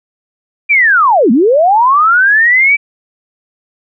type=linear two-way sweep; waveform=sine; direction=down then up; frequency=2413 to 205.7 to 2331 Hz; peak=-5 dBFS; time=0.69-2.77 s; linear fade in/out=20 ms; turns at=1.31 s; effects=none